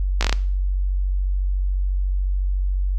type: slowing click train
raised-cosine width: 0.2 ms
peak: -3 dBFS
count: 6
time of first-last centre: 0.21-0.327 s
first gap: 16 ms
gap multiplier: 1.19
effects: noise-tail reverb RT60 0.5 s tail -18 dB re dry + added 47 Hz sine -18 dBFS peak until 2.98 s